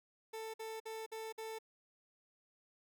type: tone bursts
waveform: 30% pulse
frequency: 443.4 Hz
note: A4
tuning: 13 cents sharp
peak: -40 dBFS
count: 5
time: 0.33-1.588 s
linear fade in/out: 10 ms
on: 210 ms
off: 52 ms
effects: none